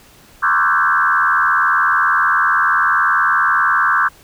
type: tone with frequency modulation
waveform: sine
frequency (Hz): 1339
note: E6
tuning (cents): +27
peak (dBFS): -11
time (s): 0.42-4.09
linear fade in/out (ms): 20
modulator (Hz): 80.3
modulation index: 3.6
effects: pink hiss -46 dBFS RMS until 4.23 s